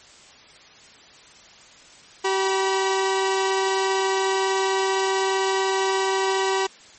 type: tone pair together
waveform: sawtooth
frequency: 384 / 967.6 Hz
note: G4 / B5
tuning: -36 / -36 cents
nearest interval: octave + major third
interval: 1600 cents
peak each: -17 / -22 dBFS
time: 2.24-6.67 s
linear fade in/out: 10 ms
effects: white hiss -48 dBFS RMS until 6.98 s + MP3 32 kbps